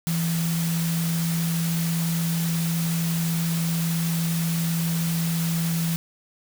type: tone in noise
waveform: sine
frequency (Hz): 166.2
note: E3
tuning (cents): +15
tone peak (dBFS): -22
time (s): 0.07-5.96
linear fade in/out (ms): 0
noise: white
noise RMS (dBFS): -32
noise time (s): 0.07-5.96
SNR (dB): +7
effects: none